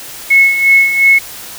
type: tone with tremolo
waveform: sine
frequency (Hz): 2189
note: C#7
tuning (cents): -22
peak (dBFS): -3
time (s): 0.3-1.19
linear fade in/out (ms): 10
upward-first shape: sine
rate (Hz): 2.8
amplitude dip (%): 65
effects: white hiss -29 dBFS RMS until 1.58 s